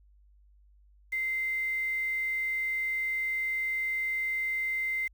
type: tone with quantisation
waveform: sine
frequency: 2080 Hz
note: C7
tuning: 11 cents flat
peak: -28 dBFS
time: 1.12-5.08 s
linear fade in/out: 10 ms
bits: 8
effects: added 50 Hz sine -57 dBFS peak until 5.13 s